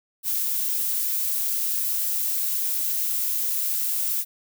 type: noise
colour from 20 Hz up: violet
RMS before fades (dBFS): -25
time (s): 0.23-4.25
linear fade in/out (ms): 50
effects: none